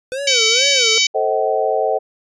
square tone with vibrato, 498.8 Hz, B4, 17 cents sharp, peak -22 dBFS, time 0.12-0.98 s, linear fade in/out 0 ms, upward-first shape sine, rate 2.2 Hz, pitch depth 220 cents each way
harmonic tone, 760 Hz, F#5, 46 cents sharp, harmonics 3 / 4 / 5 / 6 / 7 / 8 / 9, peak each -18 / -19 / -20 / -21 / -21 / -22 / -23 dBFS, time 0.27-1.07 s, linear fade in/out 5 ms
sine chord, A diminished seventh, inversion none, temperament just, 440 / 528 / 633.6 / 760.3 Hz, A4 / C5 / Eb5 / Gb5, 0 / +16 / +31 / +47 cents, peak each -20 / -21 / -20 / -20 dBFS, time 1.14-1.99 s, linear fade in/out 20 ms
effects resampled to 24000 Hz

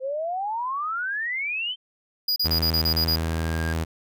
sine exponential sweep, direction up, 511 to 3141 Hz, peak -25 dBFS, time 0-1.76 s, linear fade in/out 50 ms
square tone bursts, 4899 Hz, D#8, 28 cents flat, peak -21 dBFS, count 8, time 2.28-3.159 s, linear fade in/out 5 ms, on 81 ms, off 33 ms
sawtooth tone, 81.3 Hz, E2, 23 cents flat, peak -20 dBFS, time 2.44-3.85 s, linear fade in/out 20 ms
triangle tone with exponential growth, 1612 Hz, G6, 48 cents sharp, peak -28 dBFS, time 2.53-3.73 s, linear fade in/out 1 ms, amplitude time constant 260 ms
effects none

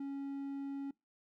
triangle tone, 277.2 Hz, C#4, in tune, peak -36 dBFS, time 0-0.91 s, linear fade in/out 5 ms, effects noise-tail reverb RT60 0.2 s tail -22 dB re dry

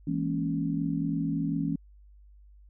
sine chord, A# half-diminished seventh, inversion second, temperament equal, 164.81 / 207.7 / 233.1 / 277.2 Hz, E3 / G#3 / A#3 / C#4, 0 / 0 / 0 / 0 cents, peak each -30 / -36 / -35 / -30 dBFS, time 0.07-1.76 s, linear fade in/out 5 ms, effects added 50 Hz sine -51 dBFS peak until 2.69 s

